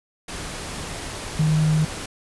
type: tone in noise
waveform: sine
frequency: 155.56 Hz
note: D#3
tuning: in tune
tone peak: -16 dBFS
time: 1.39-1.85 s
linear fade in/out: 5 ms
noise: pink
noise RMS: -32 dBFS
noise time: 0.28-2.06 s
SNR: +13 dB
effects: resampled to 24000 Hz